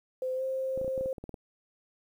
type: tone with pitch glide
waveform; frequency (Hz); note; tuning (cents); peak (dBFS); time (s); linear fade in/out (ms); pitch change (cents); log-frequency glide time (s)
sine; 515 to 526.7; C5 to C5; -28 to +11; -29; 0.22-1.13; 2; +39; 0.35-0.43
type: clicks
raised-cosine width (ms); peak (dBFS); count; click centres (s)
2; -27; 11; 0.776 / 0.814 / 0.846 / 0.879 / 0.978 / 1.01 / 1.059 / 1.182 / 1.24 / 1.293 / 1.342
effects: 10-bit